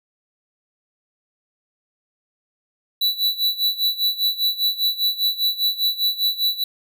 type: tone with tremolo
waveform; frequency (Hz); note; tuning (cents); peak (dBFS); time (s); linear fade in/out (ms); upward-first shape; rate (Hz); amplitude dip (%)
square; 3951; B7; 0; -16; 3.01-6.64; 5; sine; 5; 85
effects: none